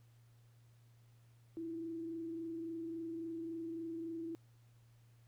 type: tone with frequency modulation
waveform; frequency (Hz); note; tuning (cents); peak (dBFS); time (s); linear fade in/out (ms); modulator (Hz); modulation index
sine; 329.6; E4; 0; -40; 1.57-4.35; 0; 23.6; 0.29
effects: added 117 Hz sine -62 dBFS peak until 5.27 s + pink hiss -75 dBFS RMS until 5.27 s